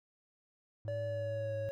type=tone with vibrato; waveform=triangle; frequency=106.1 Hz; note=G#2; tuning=38 cents sharp; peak=-37 dBFS; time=0.85-1.69 s; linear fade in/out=0 ms; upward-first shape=square; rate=2.2 Hz; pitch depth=13 cents each way
type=tone with pitch glide; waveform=triangle; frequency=574 to 553.2 Hz; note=D5 to C#5; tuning=-40 to -4 cents; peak=-34 dBFS; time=0.88-1.71 s; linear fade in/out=0 ms; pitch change=-64 cents; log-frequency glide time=1.07-1.52 s
effects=none